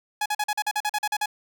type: tone bursts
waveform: sawtooth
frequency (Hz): 840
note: G#5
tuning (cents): +19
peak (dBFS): -19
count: 12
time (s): 0.21-1.259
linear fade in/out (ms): 5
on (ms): 48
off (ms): 43
effects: none